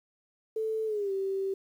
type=tone with pitch glide; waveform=sine; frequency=440 to 387.5 Hz; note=A4 to G4; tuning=0 to -20 cents; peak=-28 dBFS; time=0.56-1.54 s; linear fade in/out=5 ms; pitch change=-220 cents; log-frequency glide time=0.86-1.12 s; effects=10-bit